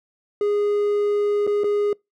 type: tone with dropouts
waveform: triangle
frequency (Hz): 412.3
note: G#4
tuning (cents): -13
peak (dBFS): -16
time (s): 0.41-1.93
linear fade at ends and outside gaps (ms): 2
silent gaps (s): 1.468-1.474 / 1.636-1.642
effects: noise-tail reverb RT60 0.2 s tail -26 dB re dry